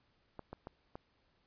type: clicks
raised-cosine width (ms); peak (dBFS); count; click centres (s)
1; -30; 4; 0.393 / 0.53 / 0.671 / 0.955
effects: pink hiss -74 dBFS RMS until 1.46 s + resampled to 11025 Hz